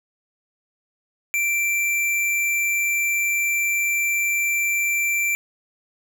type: tone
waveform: square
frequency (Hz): 2349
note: D7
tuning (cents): 0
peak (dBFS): -20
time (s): 1.34-5.35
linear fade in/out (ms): 0
effects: none